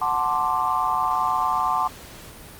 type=chord; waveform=sine; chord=D dominant seventh; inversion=first; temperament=equal; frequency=740 / 880 / 1046.5 / 1174.7 Hz; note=F#5 / A5 / C6 / D6; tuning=0 / 0 / 0 / 0 cents; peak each=-27 / -25 / -24 / -25 dBFS; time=0.01-1.88 s; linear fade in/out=10 ms; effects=pink hiss -42 dBFS RMS until 2.59 s + Opus 32 kbps